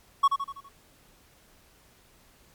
triangle tone with echo, 1111 Hz, C#6, 4 cents sharp, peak -14 dBFS, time 0.23-0.28 s, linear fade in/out 10 ms, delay 82 ms, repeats 5, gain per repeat -6 dB, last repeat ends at 0.69 s, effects pink hiss -59 dBFS RMS until 2.54 s + MP3 96 kbps

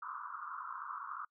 white band-pass noise, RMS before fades -44 dBFS, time 0.02-1.25 s, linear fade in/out 5 ms, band 1000 to 1400 Hz, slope 96 dB/octave, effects noise-tail reverb RT60 0.1 s tail -26 dB re dry

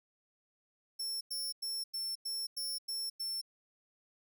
sawtooth tone bursts, 5400 Hz, E8, 41 cents sharp, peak -33 dBFS, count 8, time 0.99-3.415 s, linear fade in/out 10 ms, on 220 ms, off 95 ms, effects none

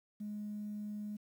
sine tone, 209 Hz, G#3, 11 cents sharp, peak -38 dBFS, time 0.2-1.17 s, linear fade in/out 10 ms, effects tanh soft clip ceiling -34 dBFS + 11-bit

